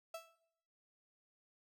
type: tone with exponential decay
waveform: 35% pulse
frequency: 659.3 Hz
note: E5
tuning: in tune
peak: -39 dBFS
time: 0.14-0.36 s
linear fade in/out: 5 ms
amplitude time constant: 46 ms
effects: noise-tail reverb RT60 0.7 s tail -17 dB re dry